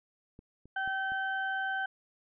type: clicks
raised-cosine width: 3 ms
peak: -37 / -41 / -37 / -38 dBFS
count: 4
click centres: 0.391 / 0.656 / 0.876 / 1.12 s
type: harmonic tone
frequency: 771 Hz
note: G5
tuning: 29 cents flat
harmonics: 1 / 2 / 4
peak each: -35 / -32 / -48 dBFS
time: 0.76-1.86 s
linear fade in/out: 5 ms
effects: none